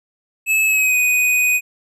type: tone with pitch glide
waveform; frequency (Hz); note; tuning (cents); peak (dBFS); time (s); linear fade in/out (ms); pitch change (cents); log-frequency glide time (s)
square; 2600 to 2491; E7 to D#7; -24 to +1; -14; 0.46-1.61; 50; -75; 0.65-0.97
effects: none